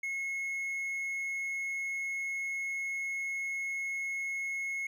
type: tone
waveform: triangle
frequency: 2174 Hz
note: C#7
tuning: 34 cents flat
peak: -31 dBFS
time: 0.03-4.87 s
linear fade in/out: 5 ms
effects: none